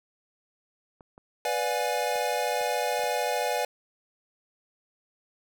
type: clicks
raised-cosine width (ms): 1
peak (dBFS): -35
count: 6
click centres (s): 1.008 / 1.179 / 2.157 / 2.612 / 2.994 / 3.037
type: chord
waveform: square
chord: B diminished seventh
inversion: none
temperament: equal with one note detuned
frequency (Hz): 493.9 / 587.3 / 714.8 / 830.6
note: B4 / D5 / F5 / Ab5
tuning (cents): 0 / 0 / +40 / 0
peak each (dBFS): -32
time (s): 1.45-3.65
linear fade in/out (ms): 2
effects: none